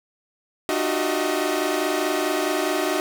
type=tone cluster; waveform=sawtooth; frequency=301.7 / 357.6 / 382.3 / 634 Hz; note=D4 / F4 / G4 / D#5; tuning=+47 / +41 / -43 / +32 cents; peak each=-23 dBFS; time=0.69-3 s; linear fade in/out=0 ms; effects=none